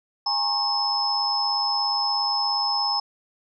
sine tone cluster, 817 / 914 / 1086 / 5210 Hz, G#5 / A#5 / C#6 / E8, -29 / -34 / -36 / -21 cents, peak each -27 / -30 / -32 / -23 dBFS, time 0.26-3 s, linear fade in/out 5 ms, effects none

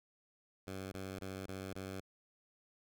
10% pulse tone bursts, 95.4 Hz, G2, 47 cents flat, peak -34 dBFS, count 5, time 0.67-2.004 s, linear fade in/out 5 ms, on 250 ms, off 21 ms, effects none

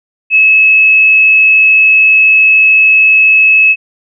sine tone, 2587 Hz, E7, 33 cents flat, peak -3 dBFS, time 0.3-3.76 s, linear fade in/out 50 ms, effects none

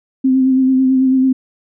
sine tone with vibrato, 261.6 Hz, C4, in tune, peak -9 dBFS, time 0.24-1.33 s, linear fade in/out 10 ms, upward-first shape sine, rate 9.1 Hz, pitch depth 25 cents each way, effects none

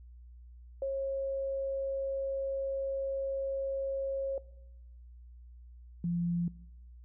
sine tone pair in turn, 543 / 172.57 Hz, C#5 / F3, -36 / -20 cents, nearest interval octave + minor sixth, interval 1984 cents, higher first, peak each -30 / -29 dBFS, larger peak second, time 0.82-4.38 / 6.04-6.48 s, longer first, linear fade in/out 2 ms, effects noise-tail reverb RT60 0.9 s tail -21 dB re dry + added 60 Hz sine -49 dBFS peak until 7.04 s

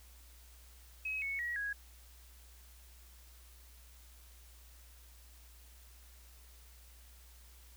sine tone with pitch steps, 2552 / 2209 / 1911.8 / 1654.8 Hz, D#7 / C#7 / A#6 / G#6, +43 / -7 / +43 / -7 cents, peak -35 dBFS, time 1.05-1.73 s, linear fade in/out 5 ms, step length 170 ms, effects added 60 Hz sine -56 dBFS peak until 7.76 s + white hiss -62 dBFS RMS until 7.76 s

